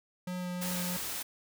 square tone with vibrato, 179.9 Hz, F#3, 48 cents flat, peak -35 dBFS, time 0.27-0.97 s, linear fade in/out 5 ms, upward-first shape sine, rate 3 Hz, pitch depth 11 cents each way
white noise, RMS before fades -37 dBFS, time 0.61-1.23 s, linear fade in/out 10 ms
effects none

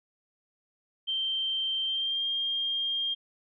sine tone with pitch glide, 3136 to 3211 Hz, G7 to G7, 0 to +41 cents, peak -27 dBFS, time 1.07-3.15 s, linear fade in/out 20 ms, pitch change +41 cents, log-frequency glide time 1.84-2.26 s, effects none

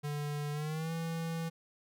square tone with pitch glide, 146.83 to 164.81 Hz, D3 to E3, 0 to 0 cents, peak -35 dBFS, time 0.03-1.5 s, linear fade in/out 20 ms, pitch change +200 cents, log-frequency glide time 0.52-0.92 s, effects none

